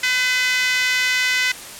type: tone with high-pass filter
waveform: 5% pulse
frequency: 505 Hz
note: B4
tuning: 39 cents sharp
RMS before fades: -19 dBFS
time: 0.03-1.52 s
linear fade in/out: 5 ms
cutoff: 1800 Hz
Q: 4.7
effects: white hiss -35 dBFS RMS until 1.79 s + low-pass 11000 Hz 12 dB/octave